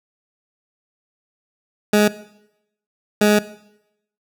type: tone bursts at uneven times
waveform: 20% pulse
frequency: 209.2 Hz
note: G#3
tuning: 13 cents sharp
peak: -7 dBFS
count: 2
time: 1.93-2.08 / 3.21-3.39 s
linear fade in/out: 5 ms
effects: noise-tail reverb RT60 0.8 s tail -17 dB re dry